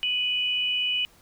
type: tone pair together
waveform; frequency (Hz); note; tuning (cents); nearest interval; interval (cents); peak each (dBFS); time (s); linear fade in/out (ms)
sine; 2496 / 2960; D#7 / F#7; +5 / 0; minor third; 295; -29 / -24; 0.03-1.05; 0
effects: pink hiss -57 dBFS RMS until 1.21 s